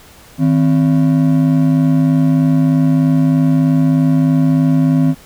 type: ring-modulated tone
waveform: triangle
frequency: 209.4 Hz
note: G#3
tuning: 15 cents sharp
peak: -4 dBFS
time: 0.38-5.15 s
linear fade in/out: 50 ms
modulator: 51.6 Hz
effects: pink hiss -42 dBFS RMS until 5.25 s